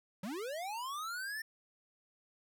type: linear sweep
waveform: square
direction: up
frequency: 172 to 1811 Hz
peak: -39 dBFS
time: 0.23-1.42 s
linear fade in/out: 5 ms
effects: none